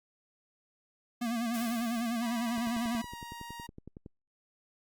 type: tone with vibrato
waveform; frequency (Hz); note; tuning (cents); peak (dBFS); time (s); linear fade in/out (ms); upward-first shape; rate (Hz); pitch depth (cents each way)
square; 233.1; A#3; 0; -31; 1.21-3.02; 10; sine; 10; 74
type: noise with exponential decay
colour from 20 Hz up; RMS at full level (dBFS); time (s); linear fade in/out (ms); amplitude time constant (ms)
white; -42; 1.54-3.2; 2; 360
type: tone with pitch glide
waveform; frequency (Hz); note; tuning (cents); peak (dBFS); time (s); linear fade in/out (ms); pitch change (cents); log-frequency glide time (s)
sawtooth; 974 to 940.8; B5 to A#5; -24 to +16; -39; 2.22-3.67; 10; -60; 3.03-3.16
type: click train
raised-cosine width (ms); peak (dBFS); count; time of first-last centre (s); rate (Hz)
3; -32; 17; 2.58-4.061; 10.8
effects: Opus 48 kbps